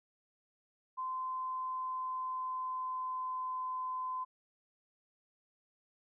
sine tone with pitch glide, 1032 to 1023.7 Hz, C6 to C6, -24 to -38 cents, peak -35 dBFS, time 0.97-4.25 s, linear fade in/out 20 ms, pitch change -14 cents, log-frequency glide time 1.27-3.67 s, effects none

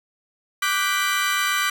30% pulse chord, G major seventh, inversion second, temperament equal, 1174.7 / 1480 / 1568 / 1975.5 Hz, D6 / F#6 / G6 / B6, 0 / 0 / 0 / 0 cents, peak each -21 / -24 / -25 / -23 dBFS, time 0.62-1.7 s, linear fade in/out 5 ms, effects none

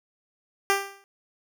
10% pulse tone with exponential decay, 395.4 Hz, G4, 15 cents sharp, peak -9 dBFS, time 0.7-1.04 s, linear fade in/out 0 ms, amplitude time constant 72 ms, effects none

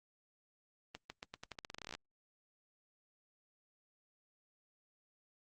accelerating click train, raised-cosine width 0.2 ms, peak -27 dBFS, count 19, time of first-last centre 0.95-1.95 s, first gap 150 ms, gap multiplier 0.86, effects Opus 32 kbps

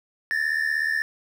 triangle tone pair together, 1738.5 / 1815 Hz, A6 / A#6, -21 / -47 cents, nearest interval minor second, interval 74 cents, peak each -23 dBFS, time 0.31-1.02 s, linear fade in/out 0 ms, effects 9-bit

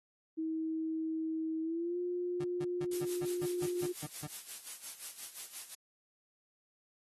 sine tone with pitch glide, 320 to 355.1 Hz, D#4 to F4, +49 to +29 cents, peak -33 dBFS, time 0.37-3.93 s, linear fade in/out 20 ms, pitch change +180 cents, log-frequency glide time 1.62-1.98 s
30% pulse tone bursts, 150 Hz, D3, 37 cents sharp, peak -37 dBFS, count 10, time 2.4-4.27 s, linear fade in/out 5 ms, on 43 ms, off 160 ms
blue noise with tremolo, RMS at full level -41 dBFS, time 2.91-5.75 s, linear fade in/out 5 ms, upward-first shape sine, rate 5.7 Hz, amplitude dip 75%
effects AAC 32 kbps

